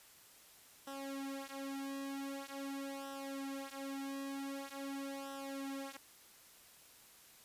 sawtooth tone with flanger, 274.3 Hz, C#4, 18 cents flat, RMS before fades -44 dBFS, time 0.87-5.97 s, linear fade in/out 5 ms, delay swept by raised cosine 0.44 to 5.94 ms, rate 0.45 Hz, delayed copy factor -1, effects white hiss -61 dBFS RMS until 7.44 s + resampled to 32000 Hz

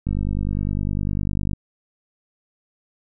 click train, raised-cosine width 5 ms, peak -12 dBFS, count 74, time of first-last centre 0.07-1.533 s, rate 49.9 Hz, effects none

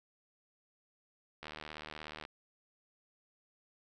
click train, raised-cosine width 0.3 ms, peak -28 dBFS, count 64, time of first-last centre 1.43-2.251 s, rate 76.7 Hz, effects none

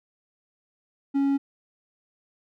triangle tone, 277.2 Hz, C#4, in tune, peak -18 dBFS, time 1.14-1.38 s, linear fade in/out 20 ms, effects none

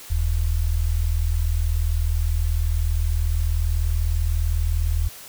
sine tone pair together, 40.05 / 80.1 Hz, E1 / E2, -49 / -49 cents, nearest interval octave, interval 1200 cents, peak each -21 dBFS, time 0.1-5.09 s, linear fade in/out 10 ms, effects white hiss -41 dBFS RMS until 5.28 s

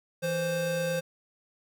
square tone pair together, 164.81 / 523.2 Hz, E3 / C5, 0 / 0 cents, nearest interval octave + minor sixth, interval 2000 cents, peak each -34 / -29 dBFS, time 0.22-1.01 s, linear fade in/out 20 ms, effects none

